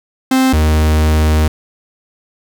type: tone pair in turn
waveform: 45% pulse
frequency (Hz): 261.6 / 77.53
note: C4 / D#2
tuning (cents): 0 / -6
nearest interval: octave + major sixth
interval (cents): 2106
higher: first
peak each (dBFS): -9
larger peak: neither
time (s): 0.31-0.53 / 0.53-1.48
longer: second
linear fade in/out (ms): 5
effects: none